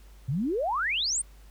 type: exponential sweep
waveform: sine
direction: up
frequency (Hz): 119 to 9397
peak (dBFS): -25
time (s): 0.28-1.22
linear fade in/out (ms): 10
effects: added 50 Hz sine -48 dBFS peak until 1.5 s + pink hiss -60 dBFS RMS until 1.5 s